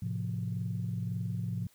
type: chord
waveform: sine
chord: F major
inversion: first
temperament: just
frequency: 109.13 / 130.96 / 174.61 Hz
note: A2 / C3 / F3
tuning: -14 / +2 / 0 cents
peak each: -34 / -37 / -36 dBFS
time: 0.02-1.67 s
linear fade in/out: 5 ms
effects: tanh soft clip ceiling -23 dBFS + white hiss -65 dBFS RMS until 1.74 s